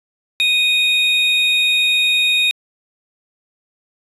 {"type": "tone pair together", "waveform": "triangle", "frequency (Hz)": [2487, 3726], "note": ["D#7", "A#7"], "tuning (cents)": [-1, -2], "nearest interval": "perfect fifth", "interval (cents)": 699, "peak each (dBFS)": -14, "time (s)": [0.4, 2.51], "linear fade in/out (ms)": 0, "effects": ["resampled to 32000 Hz"]}